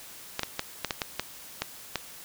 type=clicks; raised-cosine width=0.2 ms; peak=-10 dBFS; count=9; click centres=0.394 / 0.433 / 0.594 / 0.847 / 0.908 / 1.018 / 1.196 / 1.62 / 1.957 s; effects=white hiss -46 dBFS RMS until 2.24 s